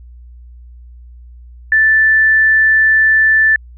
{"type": "tone", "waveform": "sine", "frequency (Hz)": 1760, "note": "A6", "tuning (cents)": 0, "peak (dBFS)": -7, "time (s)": [1.72, 3.56], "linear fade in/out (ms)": 2, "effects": ["added 60 Hz sine -34 dBFS peak until 3.77 s"]}